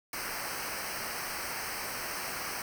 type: noise with comb filter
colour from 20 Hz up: pink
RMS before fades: -37 dBFS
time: 0.13-2.62 s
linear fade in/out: 2 ms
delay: 0.28 ms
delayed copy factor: -0.85
effects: none